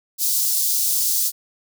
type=high-pass noise; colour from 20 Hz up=white; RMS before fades=-20 dBFS; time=0.18-1.32 s; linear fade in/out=50 ms; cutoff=4600 Hz; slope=24 dB/octave; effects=none

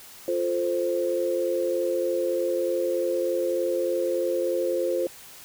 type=chord; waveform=sine; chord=F major; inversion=none; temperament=equal; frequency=349.2 / 440 / 523.3 Hz; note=F4 / A4 / C5; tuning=0 / 0 / 0 cents; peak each=-27 / -31 / -25 dBFS; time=0.28-5.07 s; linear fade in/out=2 ms; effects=white hiss -46 dBFS RMS until 5.44 s

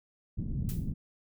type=low-pass noise; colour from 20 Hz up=white; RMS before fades=-33 dBFS; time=0.37-0.94 s; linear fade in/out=20 ms; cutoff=190 Hz; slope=24 dB/octave
type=noise with exponential decay; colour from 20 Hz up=blue; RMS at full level=-41 dBFS; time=0.69-0.92 s; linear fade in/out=0 ms; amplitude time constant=49 ms
effects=none

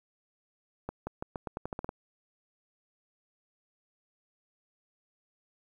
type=accelerating click train; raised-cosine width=1 ms; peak=-21 dBFS; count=11; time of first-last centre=0.89-1.891 s; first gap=180 ms; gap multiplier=0.86; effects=10-bit

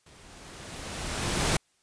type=noise with level ramp; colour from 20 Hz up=pink; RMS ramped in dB=-54 to -24 dBFS; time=0.06-1.57 s; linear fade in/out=5 ms; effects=white hiss -69 dBFS RMS until 1.82 s + resampled to 22050 Hz

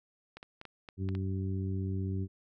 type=clicks; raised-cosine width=0.3 ms; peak=-29 dBFS; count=7; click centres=0.37 / 0.429 / 0.614 / 0.653 / 0.888 / 1.089 / 1.151 s
type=harmonic tone; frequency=95.5 Hz; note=G2; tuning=45 cents flat; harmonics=1 / 2 / 3 / 4; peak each=-32 / -38 / -42 / -44 dBFS; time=0.97-2.28 s; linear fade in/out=50 ms
effects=none

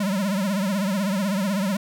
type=tone with vibrato; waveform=square; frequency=196 Hz; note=G3; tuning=in tune; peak=-22 dBFS; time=0-1.77 s; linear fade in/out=5 ms; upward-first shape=triangle; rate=16 Hz; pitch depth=150 cents each way; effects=none

